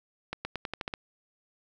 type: accelerating click train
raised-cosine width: 0.3 ms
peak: -17 dBFS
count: 8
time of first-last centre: 0.33-0.938 s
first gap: 120 ms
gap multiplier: 0.89
effects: none